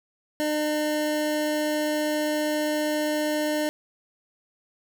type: tone pair together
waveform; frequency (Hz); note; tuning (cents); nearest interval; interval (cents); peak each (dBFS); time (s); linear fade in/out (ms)
square; 302.5 / 605; D#4 / D#5; -49 / -49; octave; 1200; -27; 0.4-3.69; 0
effects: none